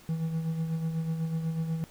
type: tone with tremolo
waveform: triangle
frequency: 162.1 Hz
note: E3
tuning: 29 cents flat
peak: -24 dBFS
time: 0.09-1.84 s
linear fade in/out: 0 ms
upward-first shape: sine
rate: 8.1 Hz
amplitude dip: 50%
effects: pink hiss -55 dBFS RMS until 1.9 s